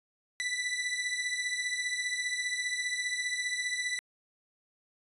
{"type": "beating tone pair", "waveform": "sawtooth", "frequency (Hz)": [1975.5, 1990.5], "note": ["B6", "B6"], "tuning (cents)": [0, 13], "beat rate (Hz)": 15, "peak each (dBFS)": [-29, -32], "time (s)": [0.4, 3.99], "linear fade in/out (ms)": 0, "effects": ["resampled to 24000 Hz"]}